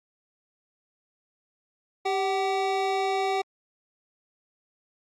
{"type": "tone pair together", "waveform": "square", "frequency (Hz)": [392, 760.8], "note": ["G4", "F#5"], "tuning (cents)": [0, 48], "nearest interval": "major seventh", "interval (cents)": 1148, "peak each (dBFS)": [-28, -27], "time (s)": [2.05, 3.42], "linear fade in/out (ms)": 10, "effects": ["low-pass 5000 Hz 12 dB/octave", "Opus 48 kbps"]}